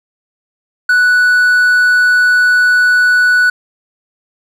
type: tone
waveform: triangle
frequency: 1480 Hz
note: F#6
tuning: in tune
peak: -5 dBFS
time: 0.89-3.5 s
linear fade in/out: 5 ms
effects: none